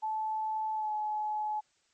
sine tone with pitch glide, 870 to 851.1 Hz, A5 to G#5, -20 to +42 cents, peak -30 dBFS, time 0.02-1.61 s, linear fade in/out 20 ms, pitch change -38 cents, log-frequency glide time 0.74-0.92 s, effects white hiss -71 dBFS RMS until 1.93 s + MP3 32 kbps

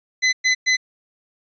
sawtooth tone bursts, 2022 Hz, B6, 40 cents sharp, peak -11 dBFS, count 3, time 0.22-0.77 s, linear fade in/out 20 ms, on 110 ms, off 110 ms, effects resampled to 16000 Hz

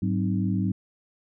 sine tone cluster, 103.7 / 188.7 / 259.5 / 309.1 Hz, G#2 / F#3 / C4 / D#4, -2 / +34 / -14 / -11 cents, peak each -27 / -25 / -31 / -33 dBFS, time 0.02-0.72 s, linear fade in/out 5 ms, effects none

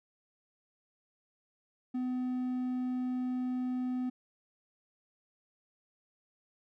triangle tone, 252.3 Hz, B3, 37 cents sharp, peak -29 dBFS, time 1.94-4.1 s, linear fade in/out 10 ms, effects none

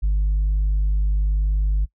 sine tone with tanh clipping, 50.5 Hz, G#1, 48 cents flat, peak -17 dBFS, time 0.02-1.86 s, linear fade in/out 20 ms, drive 1 dB, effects noise-tail reverb RT60 0.1 s tail -22 dB re dry

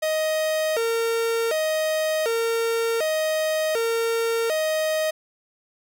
45% pulse tone with vibrato, 536 Hz, C5, 42 cents sharp, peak -21 dBFS, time 0.02-5.11 s, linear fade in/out 10 ms, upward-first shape square, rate 0.67 Hz, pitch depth 270 cents each way, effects none

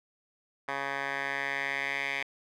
10% pulse tone with band-pass filter sweep, 138.59 Hz, C#3, in tune, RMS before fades -33 dBFS, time 0.68-2.23 s, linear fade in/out 5 ms, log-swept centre 1400 to 2300 Hz, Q 3.2, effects none

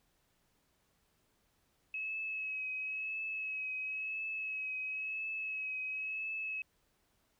sine tone with vibrato, 2570 Hz, E7, 45 cents flat, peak -36 dBFS, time 1.94-6.62 s, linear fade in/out 2 ms, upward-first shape triangle, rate 0.97 Hz, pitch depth 30 cents each way, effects pink hiss -75 dBFS RMS until 7.39 s

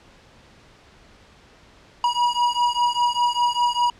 square beating tone pair, 962 / 967 Hz, B5 / B5, -46 / -37 cents, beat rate 5 Hz, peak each -22 dBFS, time 2.04-3.9 s, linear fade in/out 2 ms, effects pink hiss -51 dBFS RMS until 3.99 s + low-pass 5000 Hz 12 dB/octave

